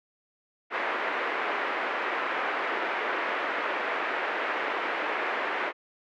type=band-pass noise; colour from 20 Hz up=white; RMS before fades=-30 dBFS; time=0.7-5.73 s; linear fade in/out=50 ms; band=330 to 2100 Hz; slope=24 dB/octave; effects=none